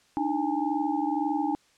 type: tone cluster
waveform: sine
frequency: 292 / 313.9 / 818 / 891 Hz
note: D4 / D#4 / G#5 / A5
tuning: -10 / +15 / -26 / +22 cents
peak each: -29 / -30 / -29 / -35 dBFS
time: 0.17-1.55 s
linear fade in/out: 0 ms
effects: white hiss -63 dBFS RMS until 1.77 s + low-pass 7000 Hz 12 dB/octave